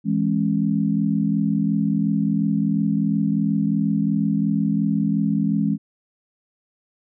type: chord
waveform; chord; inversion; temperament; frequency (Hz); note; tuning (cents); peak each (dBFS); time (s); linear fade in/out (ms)
sine; C# minor; first; equal with one note detuned; 164.81 / 207.7 / 273.2; E3 / G#3 / C#4; 0 / 0 / -25; -23 / -20 / -24; 0.04-5.78; 50
effects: none